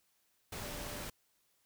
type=tone in noise; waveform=sine; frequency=587.3 Hz; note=D5; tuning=in tune; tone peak=-50 dBFS; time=0.63-1.04 s; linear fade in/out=5 ms; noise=pink; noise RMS=-43 dBFS; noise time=0.52-1.1 s; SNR=-10 dB; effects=white hiss -75 dBFS RMS until 1.65 s